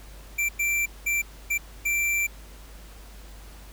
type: tone bursts at uneven times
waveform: square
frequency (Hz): 2349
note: D7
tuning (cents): 0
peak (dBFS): -23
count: 5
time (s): 0.38-0.49 / 0.59-0.86 / 1.06-1.22 / 1.5-1.58 / 1.85-2.27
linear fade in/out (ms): 10
effects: added 50 Hz sine -43 dBFS peak until 3.72 s + pink hiss -50 dBFS RMS until 3.72 s